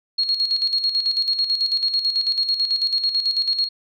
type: tone with tremolo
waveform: sine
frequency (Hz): 4294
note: C8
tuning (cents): +44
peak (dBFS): -16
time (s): 0.18-3.69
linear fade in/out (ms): 10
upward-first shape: square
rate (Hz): 9.1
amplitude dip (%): 60
effects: none